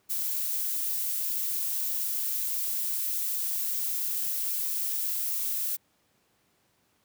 violet noise, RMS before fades -30 dBFS, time 0.09-5.77 s, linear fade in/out 20 ms, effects pink hiss -69 dBFS RMS until 7.04 s + high-pass 100 Hz 12 dB/octave

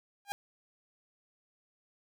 sawtooth tone with exponential growth, 807 Hz, G#5, 50 cents flat, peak -26 dBFS, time 0.25-0.32 s, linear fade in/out 0 ms, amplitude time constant 15 ms, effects none

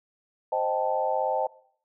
sine chord, A half-diminished seventh, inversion first, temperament equal, 523.3 / 622.3 / 784 / 880 Hz, C5 / Eb5 / G5 / A5, 0 / 0 / 0 / 0 cents, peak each -29 dBFS, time 0.52-1.47 s, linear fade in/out 5 ms, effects noise-tail reverb RT60 0.6 s tail -21 dB re dry

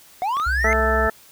triangle linear sweep, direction up, 698.5 to 2139 Hz, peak -18 dBFS, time 0.22-0.73 s, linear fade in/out 0 ms
clicks, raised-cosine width 0.3 ms, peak -18 dBFS, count 2, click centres 0.369 / 0.399 s
sine tone with vibrato, 64.6 Hz, C2, 21 cents flat, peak -22 dBFS, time 0.46-1.08 s, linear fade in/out 10 ms, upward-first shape square, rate 9.9 Hz, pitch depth 23 cents each way
harmonic tone, 220 Hz, A3, in tune, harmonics 1 / 2 / 3 / 4 / 6 / 7 / 8, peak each -30 / -24 / -23 / -28 / -23 / -34 / -23 dBFS, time 0.64-1.1 s, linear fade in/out 5 ms
effects white hiss -49 dBFS RMS until 1.31 s

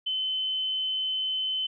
sine tone, 3052 Hz, G7, 47 cents flat, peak -26 dBFS, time 0.06-1.67 s, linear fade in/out 10 ms, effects none

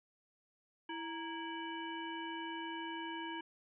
harmonic tone with a mistuned harmonic, 329.6 Hz, E4, in tune, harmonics 1 / 3 / 5 / 7 / 9, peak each -44 / -44 / -48 / -52 / -49 dBFS, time 0.89-3.41 s, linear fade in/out 5 ms, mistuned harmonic 3, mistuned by -98 cents, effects none

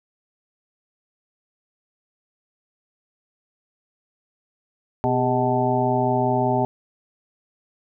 harmonic tone with a mistuned harmonic, 125.2 Hz, B2, 24 cents sharp, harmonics 1 / 2 / 3 / 5 / 6 / 7, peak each -25 / -25 / -25 / -25 / -25 / -25 dBFS, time 5.04-6.65 s, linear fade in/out 0 ms, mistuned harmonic 3, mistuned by +99 cents, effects none

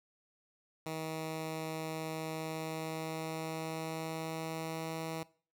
10% pulse tone with pitch glide, 159.1 to 161.6 Hz, D#3 to E3, +39 to -34 cents, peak -29 dBFS, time 0.86-5.23 s, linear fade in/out 2 ms, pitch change +27 cents, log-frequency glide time 2.38-4.94 s, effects noise-tail reverb RT60 0.4 s tail -20 dB re dry

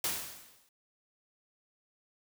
white noise with exponential decay, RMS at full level -30 dBFS, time 0.04-0.69 s, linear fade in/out 2 ms, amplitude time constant 140 ms, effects none

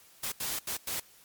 white noise bursts at uneven times, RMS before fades -34 dBFS, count 4, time 0.23-0.32 / 0.4-0.59 / 0.67-0.77 / 0.87-1 s, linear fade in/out 5 ms, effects white hiss -58 dBFS RMS until 1.24 s + MP3 96 kbps

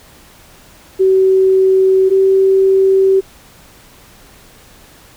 sine tone pair in turn, 380 / 384.6 Hz, F#4 / G4, +46 / -33 cents, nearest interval unison, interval 21 cents, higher second, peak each -7 dBFS, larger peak neither, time 0.99-2.1 / 2.1-3.21 s, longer neither, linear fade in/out 20 ms, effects pink hiss -43 dBFS RMS until 5.16 s

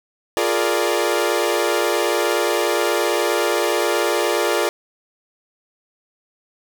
sawtooth chord, Bb dominant seventh, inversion second, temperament equal with one note detuned, 349.2 / 416.7 / 466.2 / 587.3 Hz, F4 / Ab4 / Bb4 / D5, 0 / +6 / 0 / 0 cents, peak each -19 dBFS, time 0.37-4.69 s, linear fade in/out 0 ms, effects none

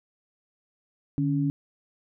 sine tone pair together, 148.32 / 280 Hz, D3 / C#4, +17 / +18 cents, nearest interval major seventh, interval 1101 cents, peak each -25 dBFS, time 1.18-1.5 s, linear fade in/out 0 ms, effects none

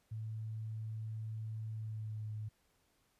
sine tone with pitch glide, 110 to 107.36 Hz, A2 to A2, 0 to -42 cents, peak -39 dBFS, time 0.11-2.49 s, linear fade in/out 10 ms, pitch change -42 cents, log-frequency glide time 1.73-2.3 s, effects pink hiss -75 dBFS RMS until 3.19 s + resampled to 32000 Hz

